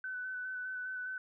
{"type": "tone with vibrato", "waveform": "sine", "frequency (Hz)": 1506, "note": "F#6", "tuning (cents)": 30, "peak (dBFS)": -37, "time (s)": [0.04, 1.18], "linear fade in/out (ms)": 2, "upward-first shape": "square", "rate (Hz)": 4.9, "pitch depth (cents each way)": 16, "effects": []}